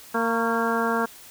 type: harmonic tone with a mistuned harmonic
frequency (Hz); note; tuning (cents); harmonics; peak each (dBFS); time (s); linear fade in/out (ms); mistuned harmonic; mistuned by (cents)
230.1; A#3; -22; 1 / 2 / 3 / 4 / 5 / 6 / 7; -27 / -27 / -30 / -29 / -30 / -29 / -31; 0.14-1.06; 10; 5; -48
effects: white hiss -46 dBFS RMS until 1.3 s